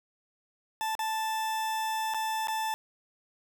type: tone with dropouts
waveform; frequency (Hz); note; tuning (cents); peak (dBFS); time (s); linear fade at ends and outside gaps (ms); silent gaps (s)
40% pulse; 880; A5; 0; -28; 0.81-2.74; 0; 0.952-0.992 / 2.138-2.145 / 2.472-2.483
effects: none